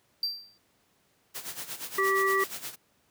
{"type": "tone with exponential decay", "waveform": "triangle", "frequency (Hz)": 4699, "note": "D8", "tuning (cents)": 0, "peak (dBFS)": -23, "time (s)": [0.23, 0.58], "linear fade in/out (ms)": 2, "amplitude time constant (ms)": 74}
{"type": "noise with tremolo", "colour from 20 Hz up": "white", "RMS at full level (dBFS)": -36, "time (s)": [1.34, 2.76], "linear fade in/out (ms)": 20, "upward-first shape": "sine", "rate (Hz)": 8.5, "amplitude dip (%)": 75}
{"type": "harmonic tone", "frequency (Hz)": 388.2, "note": "G4", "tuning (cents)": -17, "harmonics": [1, 3, 5], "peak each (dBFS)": [-27, -27, -27], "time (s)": [1.98, 2.44], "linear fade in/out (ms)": 5}
{"effects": ["pink hiss -68 dBFS RMS until 3.1 s", "high-pass 100 Hz 12 dB/octave"]}